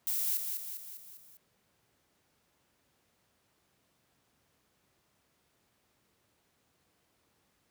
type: noise with echo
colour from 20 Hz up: violet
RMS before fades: -32 dBFS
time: 0.07-0.37 s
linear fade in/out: 0 ms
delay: 200 ms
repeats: 5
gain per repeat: -5 dB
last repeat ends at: 1.37 s
effects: pink hiss -73 dBFS RMS until 7.7 s + high-pass 80 Hz 12 dB/octave